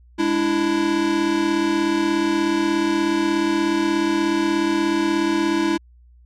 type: tone cluster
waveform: square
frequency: 206.5 / 294.7 / 331.4 Hz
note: G#3 / D4 / E4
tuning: -10 / +6 / +9 cents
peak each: -29 / -24 / -20 dBFS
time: 0.18-5.78 s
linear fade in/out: 20 ms
effects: added 60 Hz sine -47 dBFS peak until 6.25 s + low-pass 6000 Hz 12 dB/octave